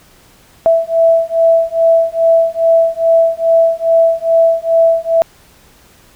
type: beating tone pair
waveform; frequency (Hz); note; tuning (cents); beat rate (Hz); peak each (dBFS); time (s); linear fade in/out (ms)
sine; 659.3 / 661.7; E5 / E5; 0 / +6; 2.4; -11; 0.66-5.22; 0
effects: pink hiss -46 dBFS RMS until 6.15 s